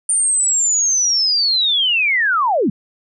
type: linear sweep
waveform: sine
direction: down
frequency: 9120 to 164.81 Hz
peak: -13 dBFS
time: 0.09-2.7 s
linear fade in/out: 5 ms
effects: none